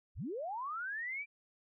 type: linear sweep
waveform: sine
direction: up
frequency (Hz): 30.87 to 2374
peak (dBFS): -37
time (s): 0.15-1.26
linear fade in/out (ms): 50
effects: none